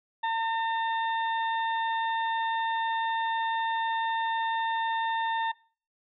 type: harmonic tone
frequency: 906 Hz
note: A#5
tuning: 50 cents flat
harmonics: 1 / 2 / 3 / 4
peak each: -26 / -34 / -47 / -40 dBFS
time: 0.23-5.52 s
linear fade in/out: 10 ms
effects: noise-tail reverb RT60 0.4 s tail -21 dB re dry